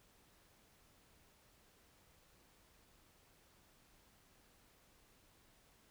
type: silence
effects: pink hiss -69 dBFS RMS until 5.9 s